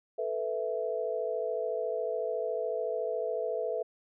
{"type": "chord", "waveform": "sine", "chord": "A suspended second", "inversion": "none", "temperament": "equal", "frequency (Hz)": [440, 493.9, 659.3], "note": ["A4", "B4", "E5"], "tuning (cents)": [0, 0, 0], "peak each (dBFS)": -34, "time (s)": [0.18, 3.83], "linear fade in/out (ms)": 10, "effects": []}